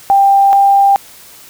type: tone pair in turn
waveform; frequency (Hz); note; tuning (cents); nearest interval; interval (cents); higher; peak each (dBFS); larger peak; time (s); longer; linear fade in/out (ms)
sine; 791 / 793.8; G5 / G5; +15 / +22; unison; 7; second; -5; neither; 0.1-0.53 / 0.53-0.96; neither; 0
effects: white hiss -38 dBFS RMS until 1.49 s